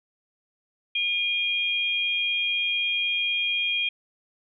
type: tone pair together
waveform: sine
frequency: 2431 / 3242 Hz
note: D#7 / G#7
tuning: -41 / -42 cents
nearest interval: perfect fourth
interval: 499 cents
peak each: -25 / -26 dBFS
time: 0.95-3.89 s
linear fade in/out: 5 ms
effects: none